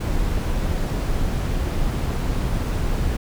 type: noise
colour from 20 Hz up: brown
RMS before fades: -22 dBFS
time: 0-3.17 s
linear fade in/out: 10 ms
effects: none